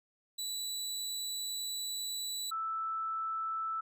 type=tone pair in turn; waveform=25% pulse / sine; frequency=3951 / 1318.5 Hz; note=B7 / E6; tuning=0 / 0 cents; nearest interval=octave + perfect fifth; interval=1900 cents; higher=first; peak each=-32 / -33 dBFS; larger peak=first; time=0.38-2.51 / 2.51-3.81 s; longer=first; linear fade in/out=10 ms; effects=none